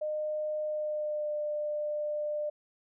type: tone with pitch glide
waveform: sine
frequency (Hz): 610 to 598.1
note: D#5 to D5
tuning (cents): -34 to +31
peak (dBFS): -30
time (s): 0.01-2.5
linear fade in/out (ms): 10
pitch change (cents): -35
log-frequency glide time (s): 0.63-1.39
effects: none